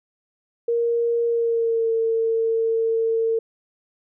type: tone with pitch glide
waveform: sine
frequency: 468.4 to 452.4 Hz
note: A#4 to A4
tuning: +8 to +48 cents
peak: -18 dBFS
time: 0.68-3.39 s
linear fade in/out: 5 ms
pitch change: -60 cents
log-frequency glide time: 1.26-1.92 s
effects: none